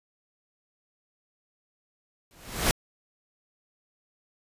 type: noise with exponential growth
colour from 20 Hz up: pink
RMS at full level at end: -20 dBFS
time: 2.31-2.71 s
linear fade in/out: 0 ms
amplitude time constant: 86 ms
effects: resampled to 32000 Hz